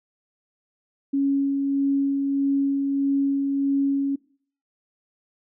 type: tone with tremolo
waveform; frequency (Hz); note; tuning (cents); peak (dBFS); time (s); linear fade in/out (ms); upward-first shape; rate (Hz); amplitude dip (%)
sine; 277.1; C#4; -1; -18; 1.13-4.16; 10; sine; 1.6; 30
effects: noise-tail reverb RT60 0.5 s tail -22 dB re dry